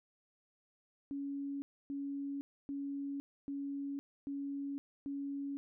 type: tone bursts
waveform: sine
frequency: 280 Hz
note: C#4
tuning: 18 cents sharp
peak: -37 dBFS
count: 6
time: 1.11-5.57 s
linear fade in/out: 0 ms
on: 510 ms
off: 280 ms
effects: none